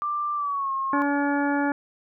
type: tone with pitch glide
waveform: sine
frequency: 1182 to 1077.7 Hz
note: D6 to C#6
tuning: +11 to -49 cents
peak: -24 dBFS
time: 0.02-1.02 s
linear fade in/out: 0 ms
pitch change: -160 cents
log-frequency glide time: 0.35-0.72 s
type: harmonic tone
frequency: 285.4 Hz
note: D4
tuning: 49 cents flat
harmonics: 1 / 2 / 3 / 4 / 5 / 6 / 8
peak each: -23 / -31 / -28 / -39 / -31 / -32 / -45 dBFS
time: 0.93-1.72 s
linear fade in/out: 2 ms
effects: none